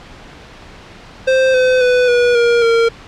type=tone with pitch steps; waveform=square; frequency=523.3 / 510.2 / 497.4 / 484.9 / 472.7 / 460.9 Hz; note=C5 / C5 / B4 / B4 / A#4 / A#4; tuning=0 / -44 / +12 / -32 / +24 / -20 cents; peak=-10 dBFS; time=1.27-2.89 s; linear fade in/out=10 ms; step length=270 ms; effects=pink hiss -37 dBFS RMS until 3.07 s + low-pass 4000 Hz 12 dB/octave